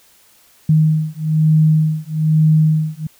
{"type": "beating tone pair", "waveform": "sine", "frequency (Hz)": [155.56, 156.66], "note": ["D#3", "D#3"], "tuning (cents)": [0, 12], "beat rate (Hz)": 1.1, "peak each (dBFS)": -14, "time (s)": [0.69, 3.07], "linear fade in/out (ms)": 5, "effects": ["white hiss -51 dBFS RMS until 3.19 s"]}